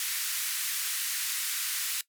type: band-pass noise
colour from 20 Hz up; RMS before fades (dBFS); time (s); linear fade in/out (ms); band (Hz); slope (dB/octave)
white; -32; 0-2.01; 2; 1400 to 15000; 24
effects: noise-tail reverb RT60 0.1 s tail -18 dB re dry